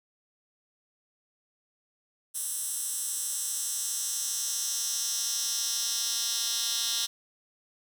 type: tone with high-pass filter sweep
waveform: 10% pulse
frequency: 232.4 Hz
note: A#3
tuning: 5 cents flat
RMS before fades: -31 dBFS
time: 2.34-7.07 s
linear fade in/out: 20 ms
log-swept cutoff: 9100 to 4300 Hz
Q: 2.1
effects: none